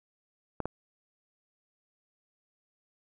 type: clicks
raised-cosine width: 1 ms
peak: -18 dBFS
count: 2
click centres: 0.603 / 0.656 s
effects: none